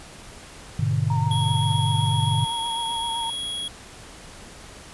sine chord, G# diminished, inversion none, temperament just, 103.83 / 124.59 / 149.51 Hz, G#2 / B2 / D3, 0 / +16 / +31 cents, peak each -24 dBFS, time 0.79-2.45 s, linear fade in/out 5 ms
sine tone with vibrato, 922 Hz, A#5, 19 cents flat, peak -27 dBFS, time 1.1-3.3 s, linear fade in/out 2 ms, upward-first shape sine, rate 7.8 Hz, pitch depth 35 cents each way
square tone, 3322 Hz, G#7, in tune, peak -28 dBFS, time 1.31-3.68 s, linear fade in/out 2 ms
effects pink hiss -43 dBFS RMS until 4.93 s + resampled to 24000 Hz

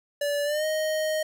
square tone with pitch glide, 578 to 623.1 Hz, D5 to D#5, -28 to +2 cents, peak -25 dBFS, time 0.21-1.23 s, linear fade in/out 5 ms, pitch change +130 cents, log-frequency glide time 0.44-0.65 s, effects none

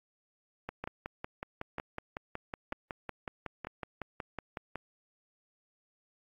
two click trains, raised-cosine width 0.5 ms, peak -22 / -22 dBFS, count 23 / 4, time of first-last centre 0.69-4.757 / 0.84-3.67 s, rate 5.41 / 1.06 Hz, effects AAC 48 kbps

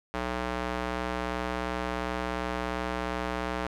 square tone with band-pass filter, 61.4 Hz, B1, 9 cents flat, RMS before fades -32 dBFS, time 0.14-3.67 s, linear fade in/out 0 ms, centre 1100 Hz, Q 0.63, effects none

